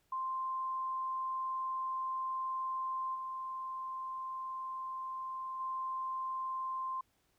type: tone with level steps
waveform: sine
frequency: 1046.5 Hz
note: C6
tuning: in tune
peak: -34 / -38 / -35 dBFS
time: 0.12-7.01 s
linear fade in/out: 5 ms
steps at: 3.14 / 5.59 s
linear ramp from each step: 20 ms
effects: pink hiss -75 dBFS RMS until 7.38 s